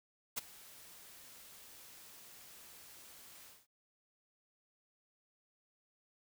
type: noise with ADSR envelope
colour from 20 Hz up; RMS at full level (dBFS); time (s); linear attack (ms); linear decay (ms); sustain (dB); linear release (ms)
white; -35; 0.36-3.67; 20; 17; -21; 210
effects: none